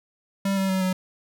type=tone with pitch steps; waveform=square; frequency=196 / 192.52 / 189.1 / 185.75 Hz; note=G3 / G3 / F#3 / F#3; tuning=0 / -31 / +38 / +7 cents; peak=-22 dBFS; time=0.45-0.93 s; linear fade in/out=5 ms; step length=120 ms; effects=none